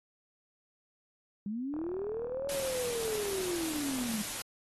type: linear two-way sweep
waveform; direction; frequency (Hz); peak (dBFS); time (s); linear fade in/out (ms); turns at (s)
sine; up then down; 196 to 565 to 205.6; -33; 1.46-4.22; 2; 2.49
type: click train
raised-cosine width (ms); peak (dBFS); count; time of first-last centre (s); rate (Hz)
1; -31; 96; 1.74-4.139; 39.6
type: noise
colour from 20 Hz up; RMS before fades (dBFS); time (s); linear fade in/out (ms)
white; -38; 2.49-4.42; 2
effects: AAC 32 kbps